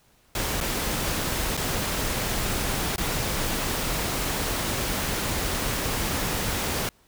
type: noise with dropouts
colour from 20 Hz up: pink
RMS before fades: -27 dBFS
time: 0.35-6.89 s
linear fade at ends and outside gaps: 2 ms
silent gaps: 0.604-0.61 / 1.569-1.574 / 2.961-2.98 s
effects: pink hiss -61 dBFS RMS until 7.07 s